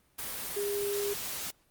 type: tone in noise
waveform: sine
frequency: 406.2 Hz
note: G#4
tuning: 38 cents flat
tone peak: -30 dBFS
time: 0.56-1.14 s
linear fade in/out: 10 ms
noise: white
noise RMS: -37 dBFS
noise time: 0.18-1.51 s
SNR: +4 dB
effects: pink hiss -68 dBFS RMS until 1.7 s + Opus 32 kbps